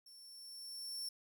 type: tone with level ramp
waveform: sawtooth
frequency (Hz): 5430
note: F8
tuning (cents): -50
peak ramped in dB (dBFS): -54 to -37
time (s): 0.06-1.09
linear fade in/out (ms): 5
effects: 13-bit